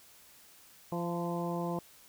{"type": "harmonic tone with a mistuned harmonic", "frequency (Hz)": 171.9, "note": "F3", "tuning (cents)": -27, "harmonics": [1, 2, 3, 4, 5, 6], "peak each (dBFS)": [-35, -38, -40, -41, -42, -43], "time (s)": [0.92, 1.79], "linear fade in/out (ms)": 2, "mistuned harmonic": 5, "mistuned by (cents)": 31, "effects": ["white hiss -58 dBFS RMS until 2.08 s"]}